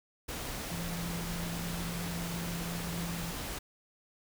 sine tone in noise, 170.7 Hz, F3, 39 cents flat, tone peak -37 dBFS, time 0.71-3.32 s, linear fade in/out 10 ms, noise pink, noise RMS -39 dBFS, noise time 0.28-3.59 s, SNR -1 dB, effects none

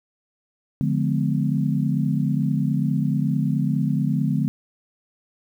sine chord, D diminished seventh, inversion none, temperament just, 146.83 / 176.2 / 211.4 / 253.7 Hz, D3 / F3 / Ab3 / Cb4, 0 / +16 / +31 / +47 cents, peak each -22 / -26 / -25 / -26 dBFS, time 0.81-4.48 s, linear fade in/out 0 ms, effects 9-bit

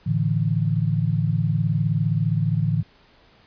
sine chord, A suspended fourth, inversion none, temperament equal with one note detuned, 110 / 145.4 / 164.81 Hz, A2 / D3 / E3, 0 / -17 / 0 cents, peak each -23 dBFS, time 0.06-2.83 s, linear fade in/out 10 ms, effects pink hiss -55 dBFS RMS until 3.46 s + resampled to 11025 Hz

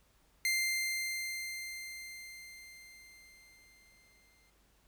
sawtooth tone with exponential decay, 2093 Hz, C7, in tune, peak -25 dBFS, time 0.45-4.5 s, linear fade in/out 1 ms, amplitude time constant 880 ms, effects added 50 Hz sine -70 dBFS peak until 4.87 s + pink hiss -70 dBFS RMS until 4.87 s

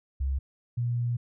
sine tone pair in turn, 67.4 / 120.09 Hz, C#2 / B2, -48 / -48 cents, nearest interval minor seventh, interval 1000 cents, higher second, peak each -25 dBFS, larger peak neither, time 0.2-0.39 / 0.77-1.17 s, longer second, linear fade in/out 10 ms, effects none

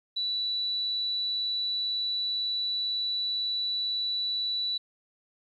sine tone, 3951 Hz, B7, in tune, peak -27 dBFS, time 0.16-4.78 s, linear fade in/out 10 ms, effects 11-bit

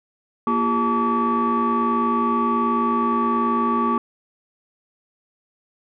sine tone cluster, 236.6 / 345.6 / 404.3 / 878 / 1145 Hz, A#3 / F4 / G#4 / A5 / D6, +26 / -18 / -46 / -4 / -44 cents, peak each -21 / -27 / -27 / -27 / -19 dBFS, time 0.47-3.98 s, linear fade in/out 2 ms, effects tanh soft clip ceiling -12 dBFS

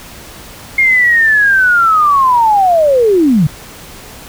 sine linear sweep, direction down, 2147 to 136.5 Hz, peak -6 dBFS, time 0.78-3.47 s, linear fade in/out 5 ms, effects pink hiss -33 dBFS RMS until 4.28 s

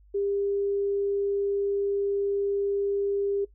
sine tone, 400.4 Hz, G4, 37 cents sharp, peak -24 dBFS, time 0.14-3.45 s, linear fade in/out 10 ms, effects noise-tail reverb RT60 0.1 s tail -18 dB re dry + added 50 Hz sine -53 dBFS peak until 3.54 s

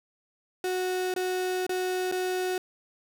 35% pulse tone with dropouts, 368 Hz, F#4, 9 cents flat, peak -25 dBFS, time 0.64-2.58 s, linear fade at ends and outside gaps 2 ms, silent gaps 1.14-1.162 / 1.666-1.693 / 2.115-2.122 s, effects none

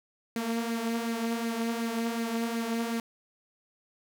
sawtooth tone with flanger, 230.3 Hz, A#3, 21 cents flat, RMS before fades -31 dBFS, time 0.36-3 s, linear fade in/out 2 ms, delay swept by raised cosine 0.44 to 4.84 ms, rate 2.7 Hz, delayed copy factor +0.5, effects none

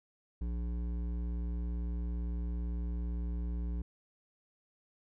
sine tone with hard clipping, 58.9 Hz, A#1, 19 cents sharp, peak -35 dBFS, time 0.41-3.82 s, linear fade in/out 5 ms, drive 11 dB, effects none

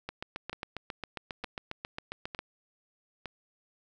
two click trains, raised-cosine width 0.3 ms, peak -20 / -22 dBFS, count 18 / 4, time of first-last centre 0.09-2.39 / 0.53-3.257 s, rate 7.39 / 1.1 Hz, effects none

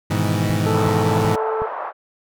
30% pulse chord, E major seventh, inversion first, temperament equal, 103.83 / 123.47 / 155.56 / 164.81 Hz, G#2 / B2 / D#3 / E3, 0 / 0 / 0 / 0 cents, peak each -18 / -23 / -22 / -22 dBFS, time 0.1-1.36 s, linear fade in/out 10 ms
click train, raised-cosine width 5 ms, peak -19 dBFS, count 4, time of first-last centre 0.5-1.619 s, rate 2.68 Hz
harmonic tone, 440 Hz, A4, in tune, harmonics 1 / 2 / 3, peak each -21 / -27 / -31 dBFS, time 0.65-1.67 s, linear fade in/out 20 ms
white band-pass noise, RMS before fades -28 dBFS, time 0.71-1.93 s, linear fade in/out 50 ms, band 580 to 1100 Hz, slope 24 dB/octave
effects none

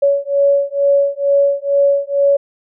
sine beating tone pair, 561 / 563.2 Hz, C#5 / C#5, +21 / +27 cents, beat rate 2.2 Hz, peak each -14 dBFS, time 0.02-2.37 s, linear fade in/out 10 ms, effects none

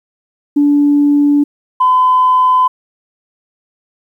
sine tone pair in turn, 289.2 / 1014.9 Hz, D4 / B5, -27 / +47 cents, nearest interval octave + minor seventh, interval 2174 cents, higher second, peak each -6 dBFS, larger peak neither, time 0.56-1.44 / 1.8-2.68 s, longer neither, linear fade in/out 10 ms, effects tanh soft clip ceiling -2 dBFS + 8-bit

